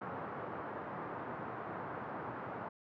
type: band-pass noise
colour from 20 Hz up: white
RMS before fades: -43 dBFS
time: 0.01-2.69 s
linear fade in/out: 10 ms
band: 100 to 1300 Hz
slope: 24 dB/octave
effects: none